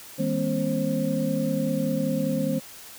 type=tone cluster; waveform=sine; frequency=159.9 / 204.9 / 239.4 / 269.5 / 531 Hz; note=D#3 / G#3 / A#3 / C#4 / C5; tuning=+48 / -23 / +46 / -49 / +25 cents; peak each=-29 dBFS; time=0.18-2.6 s; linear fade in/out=20 ms; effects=white hiss -44 dBFS RMS until 2.98 s